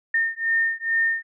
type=beating tone pair; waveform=sine; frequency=1820 / 1822.3 Hz; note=A#6 / A#6; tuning=-42 / -40 cents; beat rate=2.3 Hz; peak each=-23 dBFS; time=0.14-1.23 s; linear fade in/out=5 ms; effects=none